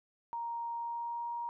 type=tone with pitch glide; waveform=sine; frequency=935 to 943.7 Hz; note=A#5 to A#5; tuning=+5 to +21 cents; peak=-35 dBFS; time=0.33-1.49 s; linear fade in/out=0 ms; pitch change=+16 cents; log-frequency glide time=0.74-1.34 s; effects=none